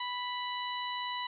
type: harmonic tone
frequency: 987.8 Hz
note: B5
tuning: in tune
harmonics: 1 / 2 / 3 / 4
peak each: -36 / -41 / -41 / -43 dBFS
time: 0-1.27 s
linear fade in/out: 5 ms
effects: none